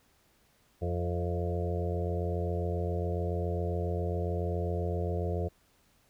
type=harmonic tone with a mistuned harmonic; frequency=87.31 Hz; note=F2; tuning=in tune; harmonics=1 / 2 / 4 / 5 / 6 / 7 / 8; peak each=-31 / -38 / -40 / -37 / -40 / -42 / -42 dBFS; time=0.81-5.49 s; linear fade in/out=20 ms; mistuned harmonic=7; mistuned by=+18 cents; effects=pink hiss -67 dBFS RMS until 6.09 s